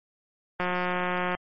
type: click train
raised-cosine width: 0.5 ms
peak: -13 dBFS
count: 136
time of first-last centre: 0.6-1.35 s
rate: 180 Hz
effects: MP3 32 kbps